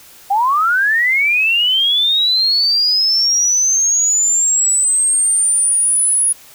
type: linear sweep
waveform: sine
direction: up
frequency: 764 to 10460 Hz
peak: -11 dBFS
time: 0.3-6.33 s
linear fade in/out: 10 ms
effects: white hiss -42 dBFS RMS until 6.54 s